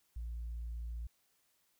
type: tone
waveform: sine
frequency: 57.7 Hz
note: A#1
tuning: 17 cents flat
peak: -37 dBFS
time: 0.16-1.07 s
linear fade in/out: 5 ms
effects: tanh soft clip ceiling -36 dBFS + white hiss -75 dBFS RMS until 1.79 s